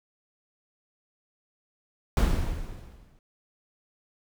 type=noise with exponential decay; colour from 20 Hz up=brown; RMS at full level=-18 dBFS; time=2.17-3.19 s; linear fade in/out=1 ms; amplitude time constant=220 ms; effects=none